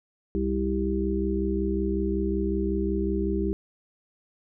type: harmonic tone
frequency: 65.41 Hz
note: C2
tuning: in tune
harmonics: 1 / 3 / 5 / 6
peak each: -29 / -29 / -29 / -29 dBFS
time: 0.35-3.53 s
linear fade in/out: 0 ms
effects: none